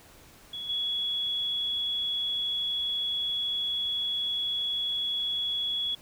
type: tone with level steps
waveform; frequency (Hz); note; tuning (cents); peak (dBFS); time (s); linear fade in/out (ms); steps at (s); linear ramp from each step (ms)
sine; 3367; G#7; +23; -34 / -27; 0.53-5.95; 5; 0.69; 5
effects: pink hiss -54 dBFS RMS until 6.01 s